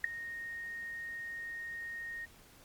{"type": "tone with ADSR envelope", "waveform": "sine", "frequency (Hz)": 1857, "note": "A#6", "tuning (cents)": -7, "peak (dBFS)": -21, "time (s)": [0.04, 2.26], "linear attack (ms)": 4, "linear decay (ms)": 5, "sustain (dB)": -18, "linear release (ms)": 17, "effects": ["pink hiss -59 dBFS RMS until 2.64 s", "MP3 96 kbps"]}